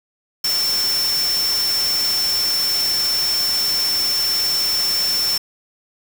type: tone in noise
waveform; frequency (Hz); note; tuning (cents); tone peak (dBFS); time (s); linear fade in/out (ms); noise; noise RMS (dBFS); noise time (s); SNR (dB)
sine; 5390; E8; +38; -17; 0.44-5.38; 5; white; -26; 0.44-5.38; +6
effects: none